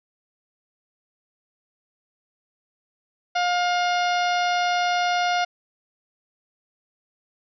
harmonic tone, 710 Hz, F5, 28 cents sharp, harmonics 1 / 2 / 3 / 4 / 5 / 6 / 7 / 8, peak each -21 / -27 / -31 / -33 / -35 / -37 / -38 / -39 dBFS, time 3.35-5.45 s, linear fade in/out 10 ms, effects none

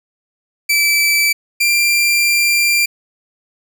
sawtooth tone pair in turn, 2318 / 2375 Hz, D7 / D7, -23 / +19 cents, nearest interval unison, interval 42 cents, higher second, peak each -8 dBFS, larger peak neither, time 0.69-1.33 / 1.6-2.86 s, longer second, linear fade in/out 10 ms, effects none

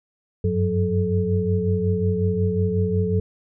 sine tone cluster, 92.8 / 98.3 / 180.9 / 434.2 Hz, F#2 / G2 / F#3 / A4, +6 / +5 / -39 / -23 cents, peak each -24 dBFS, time 0.44-3.2 s, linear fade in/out 5 ms, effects none

